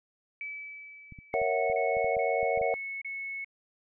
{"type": "tone with exponential decay", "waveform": "sine", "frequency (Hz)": 2300, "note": "D7", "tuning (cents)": -37, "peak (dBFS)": -34, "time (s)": [0.41, 2.21], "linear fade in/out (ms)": 1, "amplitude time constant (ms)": 390}
{"type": "clicks", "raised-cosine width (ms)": 5, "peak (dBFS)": -34, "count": 10, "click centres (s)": [1.123, 1.188, 1.417, 1.699, 1.969, 2.045, 2.168, 2.43, 2.575, 2.614]}
{"type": "tone bursts", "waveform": "sine", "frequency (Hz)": 2200, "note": "C#7", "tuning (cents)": -14, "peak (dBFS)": -34, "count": 5, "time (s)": [1.33, 3.446], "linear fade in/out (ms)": 5, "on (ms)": 400, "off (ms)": 29}
{"type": "chord", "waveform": "sine", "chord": "F# dominant seventh", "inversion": "first", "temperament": "equal", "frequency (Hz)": [466.2, 554.4, 659.3, 740], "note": ["A#4", "C#5", "E5", "F#5"], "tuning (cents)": [0, 0, 0, 0], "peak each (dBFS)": -31, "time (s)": [1.34, 2.74], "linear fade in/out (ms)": 0}
{"effects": []}